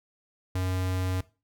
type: tone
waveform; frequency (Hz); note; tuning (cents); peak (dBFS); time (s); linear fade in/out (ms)
square; 92.5; F#2; 0; -27; 0.55-1.21; 5
effects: noise-tail reverb RT60 0.3 s tail -18 dB re dry